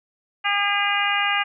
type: harmonic tone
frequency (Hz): 405.3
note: G#4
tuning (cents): -42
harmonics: 2 / 3 / 4 / 5 / 6 / 7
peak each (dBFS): -26 / -26 / -26 / -26 / -26 / -26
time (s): 0.44-1.44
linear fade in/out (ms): 20
effects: none